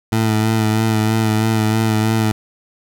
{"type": "tone with vibrato", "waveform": "20% pulse", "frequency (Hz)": 110, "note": "A2", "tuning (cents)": 0, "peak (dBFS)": -9, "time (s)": [0.12, 2.32], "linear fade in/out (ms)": 5, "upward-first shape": "sine", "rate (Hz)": 3.1, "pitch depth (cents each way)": 28, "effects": []}